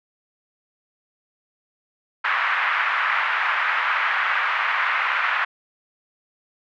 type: band-pass noise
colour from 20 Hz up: pink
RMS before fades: -22 dBFS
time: 2.24-5.45 s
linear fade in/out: 10 ms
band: 1100 to 2200 Hz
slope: 24 dB/octave
effects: none